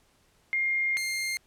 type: tone pair in turn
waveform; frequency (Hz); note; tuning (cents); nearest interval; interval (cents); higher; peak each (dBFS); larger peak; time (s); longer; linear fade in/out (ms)
sine / sawtooth; 2122 / 2114; C7 / C7; +24 / +17; unison; 7; first; -24 / -25; first; 0.53-0.97 / 0.97-1.37; first; 0
effects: pink hiss -65 dBFS RMS until 1.46 s + low-pass 12000 Hz 12 dB/octave